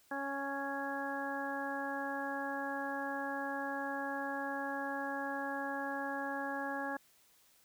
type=harmonic tone; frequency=277.2 Hz; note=C#4; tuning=in tune; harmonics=1 / 2 / 3 / 4 / 5 / 6; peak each=-42 / -43 / -41 / -46 / -49 / -41 dBFS; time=0.11-6.97 s; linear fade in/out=5 ms; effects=white hiss -67 dBFS RMS until 7.64 s